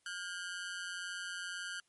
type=ring-modulated tone; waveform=sawtooth; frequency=1514 Hz; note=F#6; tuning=39 cents sharp; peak=-33 dBFS; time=0.06-1.8 s; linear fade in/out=2 ms; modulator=91 Hz; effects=white hiss -75 dBFS RMS until 1.88 s + MP3 48 kbps